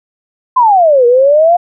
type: exponential two-way sweep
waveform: sine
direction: down then up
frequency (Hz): 1046.5 to 470.8 to 716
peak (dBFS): -4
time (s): 0.56-1.57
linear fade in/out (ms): 10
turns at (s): 1.06
effects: none